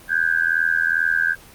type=tone with amplitude modulation; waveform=sine; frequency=1583 Hz; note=G6; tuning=17 cents sharp; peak=-12 dBFS; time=0.08-1.36 s; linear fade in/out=50 ms; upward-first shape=sine; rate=82.4 Hz; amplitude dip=100%; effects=pink hiss -45 dBFS RMS until 1.54 s + Opus 24 kbps